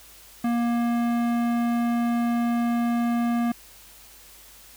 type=tone with tanh clipping; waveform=sine; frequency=236.4 Hz; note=A#3; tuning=24 cents sharp; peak=-23 dBFS; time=0.44-3.52 s; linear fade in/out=5 ms; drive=17 dB; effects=added 50 Hz sine -57 dBFS peak until 4.76 s + white hiss -49 dBFS RMS until 4.76 s